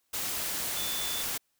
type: tone in noise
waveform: sine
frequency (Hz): 3500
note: A7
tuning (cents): -10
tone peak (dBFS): -36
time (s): 0.76-1.23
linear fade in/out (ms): 10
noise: white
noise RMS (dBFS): -33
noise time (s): 0.13-1.38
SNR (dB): -6
effects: white hiss -75 dBFS RMS until 1.59 s